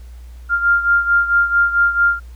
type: beating tone pair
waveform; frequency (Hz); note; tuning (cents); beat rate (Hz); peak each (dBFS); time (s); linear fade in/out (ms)
sine; 1396.9 / 1401.4; F6 / F6; 0 / +6; 4.5; -13 / -18; 0.49-2.2; 50
effects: added 60 Hz sine -33 dBFS peak until 2.35 s + pink hiss -53 dBFS RMS until 2.35 s